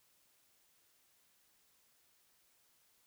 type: silence
effects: white hiss -72 dBFS RMS until 3.06 s